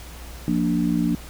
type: chord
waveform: sine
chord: Bb major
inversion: second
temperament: equal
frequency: 174.61 / 233.1 / 293.7 Hz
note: F3 / Bb3 / D4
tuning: 0 / 0 / 0 cents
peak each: -23 dBFS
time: 0.48-1.15 s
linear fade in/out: 0 ms
effects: added 60 Hz sine -38 dBFS peak until 1.29 s + pink hiss -42 dBFS RMS until 1.29 s